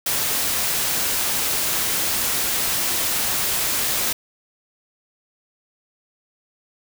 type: noise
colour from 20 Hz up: white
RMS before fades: -22 dBFS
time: 0.06-4.13 s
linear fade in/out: 5 ms
effects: none